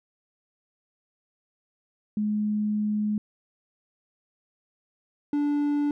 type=tone pair in turn; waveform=sine / triangle; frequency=210.7 / 291.1 Hz; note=G#3 / D4; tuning=+25 / -15 cents; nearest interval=tritone; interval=560 cents; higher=second; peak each=-23 / -20 dBFS; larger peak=second; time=2.17-3.18 / 5.33-5.91 s; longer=first; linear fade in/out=2 ms; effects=none